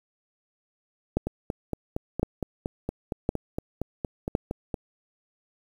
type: two click trains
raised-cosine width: 2 ms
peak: -15 / -9 dBFS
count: 16 / 4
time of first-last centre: 1.27-4.742 / 1.17-4.351 s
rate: 4.32 / 0.943 Hz
effects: 8-bit